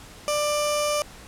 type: tone with notch filter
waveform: 15% pulse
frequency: 593 Hz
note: D5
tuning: 17 cents sharp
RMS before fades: -24 dBFS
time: 0.28-1.02 s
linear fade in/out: 0 ms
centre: 1700 Hz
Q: 0.98
effects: pink hiss -45 dBFS RMS until 1.27 s + low-pass 11000 Hz 12 dB/octave